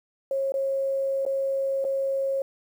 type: tone with dropouts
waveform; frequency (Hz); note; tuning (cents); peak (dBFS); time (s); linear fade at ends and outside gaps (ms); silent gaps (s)
sine; 543; C#5; -36; -23; 0.31-2.42; 2; 0.521-0.54 / 1.252-1.263 / 1.843-1.849
effects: 9-bit